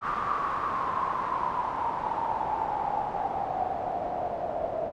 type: noise with low-pass filter sweep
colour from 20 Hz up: white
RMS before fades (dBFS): -30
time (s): 0.01-4.92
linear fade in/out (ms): 50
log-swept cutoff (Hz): 1200 to 640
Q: 9.6
effects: none